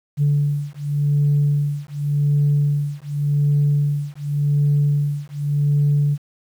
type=beating tone pair; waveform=sine; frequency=144.5 / 145.38 Hz; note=D3 / D3; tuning=-28 / -17 cents; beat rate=0.88 Hz; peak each=-18 dBFS; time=0.17-6.18 s; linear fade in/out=50 ms; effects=tanh soft clip ceiling -10 dBFS + 8-bit